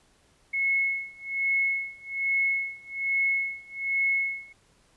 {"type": "tone with tremolo", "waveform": "sine", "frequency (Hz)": 2184, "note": "C#7", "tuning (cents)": -26, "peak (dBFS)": -21, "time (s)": [0.53, 4.53], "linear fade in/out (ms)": 10, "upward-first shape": "sine", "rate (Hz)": 1.2, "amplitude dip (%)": 95, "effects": ["pink hiss -63 dBFS RMS until 4.96 s", "resampled to 24000 Hz"]}